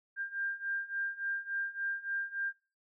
sine beating tone pair, 1593 / 1596.5 Hz, G6 / G6, +27 / +31 cents, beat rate 3.5 Hz, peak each -38 / -36 dBFS, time 0.16-2.53 s, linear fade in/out 50 ms, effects noise-tail reverb RT60 0.3 s tail -21 dB re dry

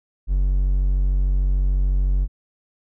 triangle tone, 46.79 Hz, F#1, 20 cents sharp, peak -14 dBFS, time 0.27-2.28 s, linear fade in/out 50 ms, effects none

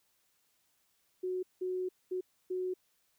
sine tone bursts at uneven times, 368 Hz, F#4, 9 cents flat, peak -32 dBFS, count 4, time 1.23-1.43 / 1.61-1.89 / 2.11-2.21 / 2.5-2.74 s, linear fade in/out 10 ms, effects white hiss -74 dBFS RMS until 3.18 s

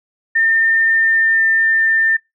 sine tone with pitch glide, 1808 to 1795.5 Hz, A6 to A6, +47 to +35 cents, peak -11 dBFS, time 0.35-2.17 s, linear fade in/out 10 ms, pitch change -12 cents, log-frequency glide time 0.8-1.85 s, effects noise-tail reverb RT60 0.2 s tail -26 dB re dry

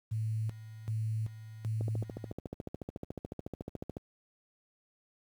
sine tone with tremolo, 110 Hz, A2, in tune, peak -30 dBFS, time 0.11-2.32 s, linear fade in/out 10 ms, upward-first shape square, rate 1.3 Hz, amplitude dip 80%
click train, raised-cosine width 2 ms, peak -25 dBFS, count 31, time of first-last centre 1.81-3.968 s, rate 13.9 Hz
effects high-pass 60 Hz 12 dB/octave + 10-bit

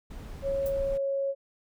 brown noise, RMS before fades -39 dBFS, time 0.1-0.98 s, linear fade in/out 10 ms
sine tone, 550 Hz, C#5, 14 cents flat, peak -26 dBFS, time 0.42-1.35 s, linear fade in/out 50 ms
violet noise with exponential decay, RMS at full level -38 dBFS, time 0.66-0.76 s, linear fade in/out 1 ms, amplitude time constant 21 ms
effects none

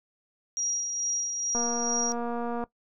sine tone with tremolo, 5710 Hz, F8, 37 cents sharp, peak -26 dBFS, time 0.57-2.12 s, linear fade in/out 0 ms, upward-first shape sine, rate 2.3 Hz, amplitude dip 40%
click train, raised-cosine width 1 ms, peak -20 dBFS, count 259, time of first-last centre 1.55-2.639 s, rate 237 Hz
effects noise-tail reverb RT60 0.1 s tail -19 dB re dry

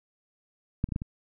clicks, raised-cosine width 5 ms, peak -12 / -30 / -18 / -17 / -22 dBFS, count 5, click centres 0.841 / 0.889 / 0.922 / 0.961 / 1.019 s, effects none

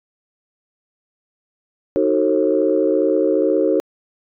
sine chord, D# diminished seventh, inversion none, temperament just, 311.1 / 373.4 / 448 / 537.6 Hz, D#4 / F#4 / A4 / C5, 0 / +16 / +31 / +47 cents, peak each -19 dBFS, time 1.96-3.8 s, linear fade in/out 0 ms, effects tanh soft clip ceiling -4 dBFS

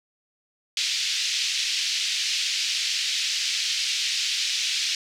white band-pass noise, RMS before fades -26 dBFS, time 0.77-4.95 s, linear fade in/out 2 ms, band 2400 to 5500 Hz, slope 24 dB/octave, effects none

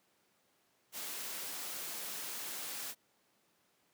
white noise, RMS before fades -42 dBFS, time 0.92-2.95 s, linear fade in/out 50 ms, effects pink hiss -73 dBFS RMS until 3.93 s + high-pass 200 Hz 12 dB/octave

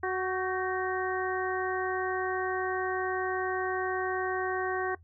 harmonic tone with a mistuned harmonic, 371.9 Hz, F#4, 9 cents sharp, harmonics 1 / 2 / 3 / 4 / 5, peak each -31 / -34 / -36 / -37 / -38 dBFS, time 0.03-4.95 s, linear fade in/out 5 ms, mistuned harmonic 4, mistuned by +59 cents, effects noise-tail reverb RT60 0.1 s tail -19 dB re dry + added 84 Hz sine -53 dBFS peak until 5.03 s

